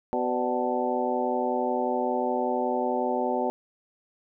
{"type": "harmonic tone with a mistuned harmonic", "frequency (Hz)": 125.2, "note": "B2", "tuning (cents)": 24, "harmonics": [2, 3, 4, 5, 6, 7], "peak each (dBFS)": [-31, -31, -31, -31, -31, -31], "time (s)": [0.13, 3.5], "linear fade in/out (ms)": 0, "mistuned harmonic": 5, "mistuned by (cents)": -96, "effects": []}